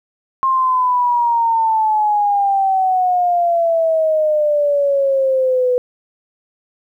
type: exponential sweep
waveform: sine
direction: down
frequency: 1067 to 493.9 Hz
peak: -12 dBFS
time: 0.43-5.78 s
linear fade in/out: 0 ms
effects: 9-bit